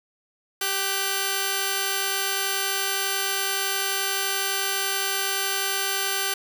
5% pulse tone pair together, 392 / 1516.3 Hz, G4 / F#6, 0 / +42 cents, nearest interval octave + major seventh, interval 2342 cents, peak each -15 dBFS, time 0.61-6.34 s, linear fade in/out 5 ms, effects none

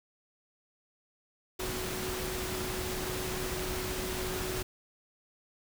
sine tone in noise, 370 Hz, F#4, in tune, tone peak -38 dBFS, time 1.59-4.63 s, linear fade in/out 10 ms, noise pink, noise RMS -36 dBFS, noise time 1.59-4.63 s, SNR -5 dB, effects none

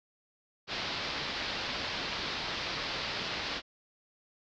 white low-pass noise, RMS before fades -36 dBFS, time 0.67-3.62 s, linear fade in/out 50 ms, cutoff 4900 Hz, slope 48 dB/octave, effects none

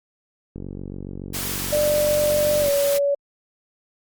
click train, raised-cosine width 3 ms, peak -20 dBFS, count 101, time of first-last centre 0.56-2.683 s, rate 47.1 Hz
white noise, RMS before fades -28 dBFS, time 1.33-2.99 s, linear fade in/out 20 ms
sine tone with pitch glide, 595 to 566.2 Hz, D5 to C#5, +22 to +37 cents, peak -17 dBFS, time 1.72-3.15 s, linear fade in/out 10 ms, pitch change -85 cents, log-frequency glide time 2.6-2.69 s
effects Opus 48 kbps

